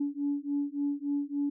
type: beating tone pair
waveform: sine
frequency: 284.1 / 287.6 Hz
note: C#4 / D4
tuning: +43 / -36 cents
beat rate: 3.5 Hz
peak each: -31 dBFS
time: 0-1.5 s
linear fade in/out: 10 ms
effects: tanh soft clip ceiling -21 dBFS